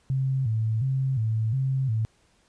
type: tone with vibrato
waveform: sine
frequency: 121.4 Hz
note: B2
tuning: 29 cents flat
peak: -22 dBFS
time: 0.1-2.05 s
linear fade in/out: 0 ms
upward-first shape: square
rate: 1.4 Hz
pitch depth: 160 cents each way
effects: pink hiss -64 dBFS RMS until 2.48 s + resampled to 22050 Hz